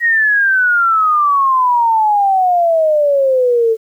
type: exponential sweep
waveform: sine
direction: down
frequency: 1903 to 440 Hz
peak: -9 dBFS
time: 0-3.77 s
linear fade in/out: 50 ms
effects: 8-bit